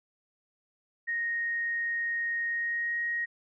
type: tone with pitch glide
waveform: sine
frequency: 1864.7 to 1880.9 Hz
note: A#6 to A#6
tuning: 0 to +15 cents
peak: -28 dBFS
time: 1.07-3.26 s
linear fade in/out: 20 ms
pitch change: +15 cents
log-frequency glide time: 2.47-2.99 s
effects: none